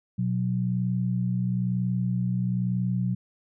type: tone pair together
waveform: sine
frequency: 122.5 / 183.54 Hz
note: B2 / F#3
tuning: -14 / -14 cents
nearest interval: perfect fifth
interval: 700 cents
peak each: -26 dBFS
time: 0.18-3.15 s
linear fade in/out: 10 ms
effects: none